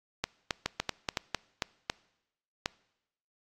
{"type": "clicks", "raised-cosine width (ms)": 0.2, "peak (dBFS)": -11, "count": 11, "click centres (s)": [0.24, 0.508, 0.66, 0.8, 0.893, 1.088, 1.172, 1.347, 1.622, 1.899, 2.659], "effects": ["noise-tail reverb RT60 0.9 s tail -24 dB re dry", "AAC 48 kbps"]}